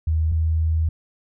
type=tone pair in turn; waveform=sine; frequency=79.4 / 80.18 Hz; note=D#2 / E2; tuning=+36 / -47 cents; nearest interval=unison; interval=17 cents; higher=second; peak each=-17 dBFS; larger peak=neither; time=0.07-0.32 / 0.32-0.89 s; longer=second; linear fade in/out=5 ms; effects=none